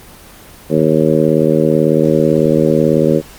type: harmonic tone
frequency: 78.1 Hz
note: D#2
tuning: 7 cents sharp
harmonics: 2 / 3 / 4 / 5 / 6 / 7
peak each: -16 / -16 / -16 / -16 / -16 / -16 dBFS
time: 0.69-3.22 s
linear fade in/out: 50 ms
effects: pink hiss -38 dBFS RMS until 3.38 s + Opus 24 kbps